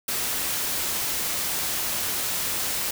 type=noise; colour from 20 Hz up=white; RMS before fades=-27 dBFS; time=0.08-2.91 s; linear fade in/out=5 ms; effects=none